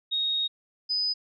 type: tone pair in turn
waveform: sine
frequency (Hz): 3745 / 4999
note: A#7 / D#8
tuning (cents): +7 / +7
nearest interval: perfect fourth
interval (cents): 500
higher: second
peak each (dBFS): -24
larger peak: neither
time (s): 0.11-0.48 / 0.89-1.14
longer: first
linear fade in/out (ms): 20
effects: none